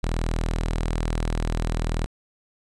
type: tone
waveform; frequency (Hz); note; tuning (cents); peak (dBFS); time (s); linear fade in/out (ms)
sawtooth; 40.49; E1; -30; -19; 0.03-2.06; 0
effects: resampled to 24000 Hz + 10-bit